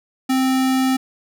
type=tone; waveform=square; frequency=261.6 Hz; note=C4; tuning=in tune; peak=-16 dBFS; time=0.29-0.97 s; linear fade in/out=10 ms; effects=none